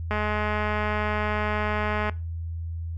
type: click train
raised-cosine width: 0.5 ms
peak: -13 dBFS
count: 420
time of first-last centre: 0.11-2.096 s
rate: 211 Hz
effects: noise-tail reverb RT60 0.3 s tail -20 dB re dry + added 83 Hz sine -29 dBFS peak until 2.97 s